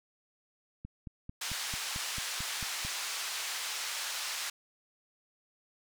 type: click train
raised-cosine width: 5 ms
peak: -29 dBFS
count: 10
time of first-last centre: 0.85-2.85 s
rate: 4.5 Hz
type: band-pass noise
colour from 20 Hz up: white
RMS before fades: -37 dBFS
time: 1.41-4.5 s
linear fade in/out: 5 ms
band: 950 to 6600 Hz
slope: 12 dB/octave
effects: none